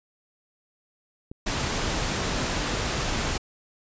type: clicks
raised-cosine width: 3 ms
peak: -24 dBFS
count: 2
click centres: 1.315 / 2.293 s
type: noise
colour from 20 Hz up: pink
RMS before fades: -27 dBFS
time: 1.46-3.38 s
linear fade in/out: 10 ms
effects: resampled to 16000 Hz